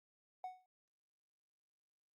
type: tone with exponential decay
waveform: triangle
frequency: 740 Hz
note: F#5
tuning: in tune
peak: -36 dBFS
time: 0.44-0.66 s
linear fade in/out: 2 ms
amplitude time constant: 47 ms
effects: tanh soft clip ceiling -36 dBFS + Opus 48 kbps